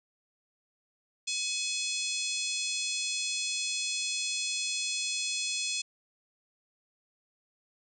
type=harmonic tone with a mistuned harmonic; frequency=849 Hz; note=G#5; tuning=38 cents sharp; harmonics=3 / 4 / 5 / 6 / 7 / 8 / 9 / 10; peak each=-36 / -37 / -38 / -39 / -39 / -40 / -41 / -41 dBFS; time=1.27-5.82 s; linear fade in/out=10 ms; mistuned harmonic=9; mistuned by=-50 cents; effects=none